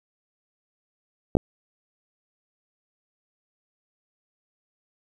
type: clicks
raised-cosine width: 2 ms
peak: -7 dBFS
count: 2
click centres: 1.352 / 1.369 s
effects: 8-bit